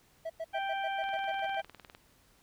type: tone bursts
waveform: triangle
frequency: 652 Hz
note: E5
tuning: 19 cents flat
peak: -32 dBFS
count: 10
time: 0.25-1.613 s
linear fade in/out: 10 ms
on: 49 ms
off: 97 ms
type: harmonic tone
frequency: 784 Hz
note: G5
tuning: in tune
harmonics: 1 / 2 / 3 / 4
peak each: -33 / -39 / -43 / -45 dBFS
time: 0.53-1.62 s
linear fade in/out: 20 ms
type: click train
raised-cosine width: 0.3 ms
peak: -32 dBFS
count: 19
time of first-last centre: 1.04-1.949 s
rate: 19.8 Hz
effects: pink hiss -65 dBFS RMS until 2.42 s